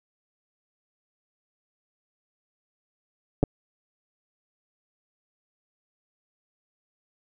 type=clicks; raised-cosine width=2 ms; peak=-8 dBFS; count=2; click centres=3.43 / 3.437 s; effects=none